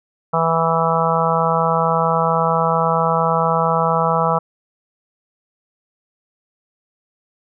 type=harmonic tone; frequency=164.4 Hz; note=E3; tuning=4 cents flat; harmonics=1 / 3 / 4 / 5 / 6 / 7 / 8; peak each=-22 / -22 / -22 / -22 / -22 / -22 / -22 dBFS; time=0.33-4.39 s; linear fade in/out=10 ms; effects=none